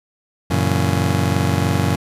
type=chord; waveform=30% pulse; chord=F# dominant seventh; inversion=none; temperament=just; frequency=92.5 / 115.62 / 138.75 / 166.5 Hz; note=F#2 / A#2 / C#3 / E3; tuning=0 / -14 / +2 / +18 cents; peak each=-17 / -20 / -19 / -21 dBFS; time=0.5-1.96 s; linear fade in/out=10 ms; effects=resampled to 32000 Hz